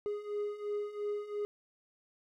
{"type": "beating tone pair", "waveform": "triangle", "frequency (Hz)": [412.3, 415.2], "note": ["G#4", "G#4"], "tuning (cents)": [-13, 0], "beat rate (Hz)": 2.9, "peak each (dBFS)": [-38, -34], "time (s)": [0.06, 1.45], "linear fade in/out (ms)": 0, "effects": []}